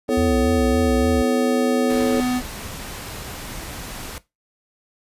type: tone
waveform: square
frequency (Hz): 250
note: B3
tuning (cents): +21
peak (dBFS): -20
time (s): 0.08-2.42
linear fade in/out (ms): 50
type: chord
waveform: sine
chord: A major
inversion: second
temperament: just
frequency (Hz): 330 / 440 / 550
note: E4 / A4 / C#5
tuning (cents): +2 / 0 / -14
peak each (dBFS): -26 / -21 / -23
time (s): 0.09-2.2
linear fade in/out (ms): 0
type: tone with vibrato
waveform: sine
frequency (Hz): 72.2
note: D2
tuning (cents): -29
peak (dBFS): -22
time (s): 0.17-1.22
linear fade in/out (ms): 5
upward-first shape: sine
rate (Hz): 3.5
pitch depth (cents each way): 260
type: noise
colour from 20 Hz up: pink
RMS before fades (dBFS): -33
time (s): 1.9-4.18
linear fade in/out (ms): 0
effects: noise-tail reverb RT60 0.2 s tail -17 dB re dry + resampled to 32000 Hz